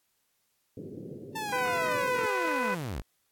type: band-pass noise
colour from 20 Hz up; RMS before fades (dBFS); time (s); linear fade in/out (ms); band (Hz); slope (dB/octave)
white; -42; 0.77-2.26; 2; 100 to 460; 48
type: linear sweep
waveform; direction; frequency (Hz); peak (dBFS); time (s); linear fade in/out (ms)
sawtooth; down; 896 to 41.2; -29; 1.35-3.02; 10
type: harmonic tone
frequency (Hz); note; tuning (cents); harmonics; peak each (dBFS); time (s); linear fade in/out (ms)
500; B4; +21; 1 / 2 / 3 / 4 / 5; -32 / -31 / -34 / -38 / -39; 1.52-2.75; 10
effects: white hiss -74 dBFS RMS until 3.31 s + AAC 64 kbps